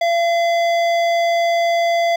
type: tone with hard clipping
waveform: triangle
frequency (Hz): 681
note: F5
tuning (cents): -44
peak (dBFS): -16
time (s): 0.01-2.16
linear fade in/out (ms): 5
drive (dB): 17
effects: none